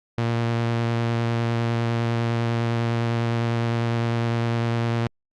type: tone with vibrato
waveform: sawtooth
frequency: 116.54 Hz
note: A#2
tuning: in tune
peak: -17 dBFS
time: 0.18-5.07 s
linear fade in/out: 0 ms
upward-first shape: sine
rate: 9.9 Hz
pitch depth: 13 cents each way
effects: low-pass 4000 Hz 12 dB/octave + Opus 48 kbps